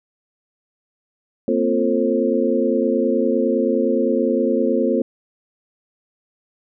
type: tone cluster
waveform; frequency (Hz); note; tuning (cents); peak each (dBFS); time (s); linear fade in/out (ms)
sine; 230.9 / 260.6 / 348.6 / 447.2 / 533; A#3 / C4 / F4 / A4 / C5; -16 / -7 / -3 / +28 / +32; -22; 1.48-5.02; 2
effects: none